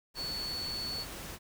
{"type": "tone in noise", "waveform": "sine", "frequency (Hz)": 4435, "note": "C#8", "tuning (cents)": 0, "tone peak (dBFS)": -35, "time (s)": [0.15, 1.06], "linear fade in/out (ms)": 50, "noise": "pink", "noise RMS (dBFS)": -43, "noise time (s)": [0.14, 1.39], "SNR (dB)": 5, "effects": []}